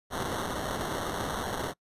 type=noise with sample-and-hold; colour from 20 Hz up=blue; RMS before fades=-33 dBFS; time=0.1-1.74 s; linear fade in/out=50 ms; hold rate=2450 Hz; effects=noise-tail reverb RT60 0.1 s tail -24 dB re dry + resampled to 32000 Hz